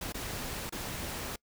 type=noise with dropouts; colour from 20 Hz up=pink; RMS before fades=-38 dBFS; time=0.01-1.36 s; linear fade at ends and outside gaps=5 ms; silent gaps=0.124-0.143 / 0.696-0.723 s; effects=noise-tail reverb RT60 0.1 s tail -25 dB re dry